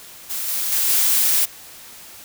blue noise with level steps, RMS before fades -26 / -23 / -19 / -17 dBFS, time 0.29-1.46 s, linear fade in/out 20 ms, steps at 0.48 / 0.72 / 0.89 s, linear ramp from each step 2 ms, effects white hiss -41 dBFS RMS until 2.24 s

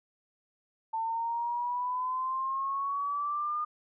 sine exponential sweep, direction up, 891 to 1219 Hz, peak -29 dBFS, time 0.93-3.65 s, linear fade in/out 10 ms, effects none

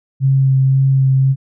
sine tone with vibrato, 134.1 Hz, C3, 43 cents sharp, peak -9 dBFS, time 0.2-1.36 s, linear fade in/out 50 ms, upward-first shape sine, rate 1.9 Hz, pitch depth 13 cents each way, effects none

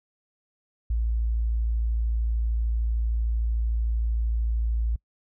sine tone, 56.6 Hz, A1, 50 cents sharp, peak -22 dBFS, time 0.9-4.96 s, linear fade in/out 5 ms, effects noise-tail reverb RT60 0.1 s tail -24 dB re dry

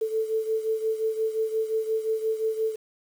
sine beating tone pair, 440 / 445.7 Hz, A4 / A4, 0 / +22 cents, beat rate 5.7 Hz, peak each -25 / -30 dBFS, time 0.01-2.76 s, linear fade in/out 10 ms, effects 8-bit

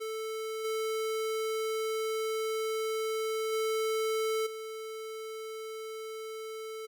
square tone with level steps, 440 Hz, A4, in tune, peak -35 / -31 / -29 / -39 dBFS, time 0-6.87 s, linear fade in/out 20 ms, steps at 0.64 / 3.52 / 4.46 s, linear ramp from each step 10 ms, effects none

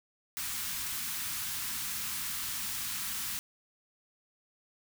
white band-stop noise, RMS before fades -36 dBFS, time 0.37-3.39 s, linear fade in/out 0 ms, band 260 to 1000 Hz, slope 24 dB/octave, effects none

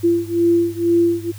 sine beating tone pair, 340 / 342.1 Hz, F4 / F4, -46 / -36 cents, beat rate 2.1 Hz, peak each -16 / -17 dBFS, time 0.03-1.32 s, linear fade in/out 20 ms, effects added 102 Hz sine -32 dBFS peak until 1.38 s + white hiss -44 dBFS RMS until 1.38 s

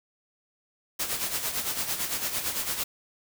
white noise with tremolo, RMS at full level -28 dBFS, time 0.99-2.84 s, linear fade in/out 10 ms, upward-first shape sine, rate 8.9 Hz, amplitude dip 60%, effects none

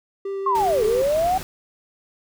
triangle tone with vibrato, 392 Hz, G4, in tune, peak -23 dBFS, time 0.25-1.02 s, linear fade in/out 5 ms, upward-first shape triangle, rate 4.9 Hz, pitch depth 9 cents each way
sine linear two-way sweep, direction down then up, 1110 to 415.3 to 768 Hz, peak -17 dBFS, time 0.46-1.38 s, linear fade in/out 5 ms, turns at 0.84 s
pink noise, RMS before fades -34 dBFS, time 0.55-1.43 s, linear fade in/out 0 ms
effects none

